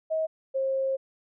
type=tone pair in turn; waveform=sine; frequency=636 / 534.8 Hz; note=D#5 / C5; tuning=+38 / +38 cents; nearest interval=minor third; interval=300 cents; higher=first; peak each=-24 dBFS; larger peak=neither; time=0.1-0.27 / 0.54-0.97 s; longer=second; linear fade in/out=20 ms; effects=none